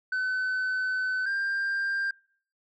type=tone pair in turn; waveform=sine; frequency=1514 / 1590.7 Hz; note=F#6 / G6; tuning=+39 / +25 cents; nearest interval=minor second; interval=86 cents; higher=second; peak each=-23 dBFS; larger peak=neither; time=0.12-1.26 / 1.26-2.11 s; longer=first; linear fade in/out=5 ms; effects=noise-tail reverb RT60 0.5 s tail -26 dB re dry + tanh soft clip ceiling -25 dBFS